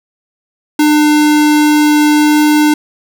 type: tone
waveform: square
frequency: 300.1 Hz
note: D4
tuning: 38 cents sharp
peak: -7 dBFS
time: 0.79-2.74 s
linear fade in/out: 5 ms
effects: none